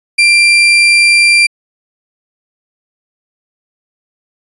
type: tone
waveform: 35% pulse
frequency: 2370 Hz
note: D7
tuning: 15 cents sharp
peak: -3 dBFS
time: 0.18-1.47 s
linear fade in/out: 10 ms
effects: resampled to 24000 Hz